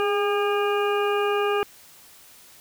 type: harmonic tone with a mistuned harmonic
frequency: 404.8 Hz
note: G#4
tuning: 44 cents flat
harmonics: 1 / 2 / 3 / 4 / 6 / 7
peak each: -22 / -29 / -28 / -33 / -34 / -35 dBFS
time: 0-1.63 s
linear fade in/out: 0 ms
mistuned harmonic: 1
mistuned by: +33 cents
effects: white hiss -50 dBFS RMS until 2.6 s